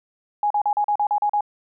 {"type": "tone bursts", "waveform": "sine", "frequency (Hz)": 830, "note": "G#5", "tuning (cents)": -1, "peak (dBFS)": -17, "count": 9, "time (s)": [0.43, 1.408], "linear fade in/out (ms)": 2, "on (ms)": 74, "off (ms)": 39, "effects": []}